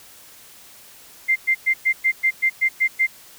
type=tone bursts; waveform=sine; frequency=2093 Hz; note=C7; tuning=in tune; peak=-14 dBFS; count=10; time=1.28-3.07 s; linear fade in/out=20 ms; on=80 ms; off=110 ms; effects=white hiss -46 dBFS RMS until 3.38 s